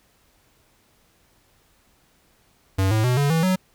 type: tone with pitch steps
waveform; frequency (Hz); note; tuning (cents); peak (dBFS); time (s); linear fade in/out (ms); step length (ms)
square; 95.7 / 109.3 / 124.83 / 142.56 / 162.82 / 185.95; G2 / A2 / B2 / C#3 / E3 / F#3; -41 / -11 / +19 / +49 / -21 / +9; -18; 2.78-3.56; 10; 130
effects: pink hiss -61 dBFS RMS until 3.74 s